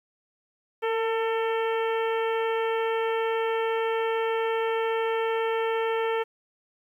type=harmonic tone with a mistuned harmonic; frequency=447.8 Hz; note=A4; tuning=30 cents sharp; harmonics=1 / 2 / 3 / 4 / 5 / 6 / 7; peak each=-25 / -31 / -35 / -37 / -39 / -41 / -42 dBFS; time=0.82-6.24 s; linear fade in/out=20 ms; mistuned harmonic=1; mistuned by=+22 cents; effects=10-bit